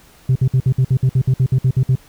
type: tone bursts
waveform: sine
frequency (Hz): 129.8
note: C3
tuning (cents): -13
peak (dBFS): -8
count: 14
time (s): 0.29-1.955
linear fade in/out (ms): 5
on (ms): 66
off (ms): 57
effects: tanh soft clip ceiling -9 dBFS + pink hiss -48 dBFS RMS until 2.08 s